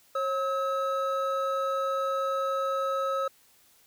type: tone pair together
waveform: triangle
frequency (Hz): 541.5 / 1288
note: C#5 / E6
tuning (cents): -41 / -41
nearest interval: octave + minor third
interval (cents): 1500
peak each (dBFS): -27 / -27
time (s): 0.15-3.28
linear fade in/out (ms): 5
effects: white hiss -61 dBFS RMS until 3.86 s